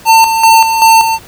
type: tone with tremolo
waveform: square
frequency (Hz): 899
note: A5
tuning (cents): +37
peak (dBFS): -3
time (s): 0.05-1.19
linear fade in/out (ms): 50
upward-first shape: square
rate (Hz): 2.6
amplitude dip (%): 55
effects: pink hiss -36 dBFS RMS until 1.27 s